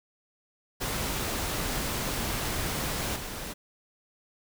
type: noise with level steps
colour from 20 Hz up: pink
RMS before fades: -31 / -37 dBFS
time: 0.8-3.54 s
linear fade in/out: 20 ms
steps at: 3.16 s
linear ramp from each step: 2 ms
effects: none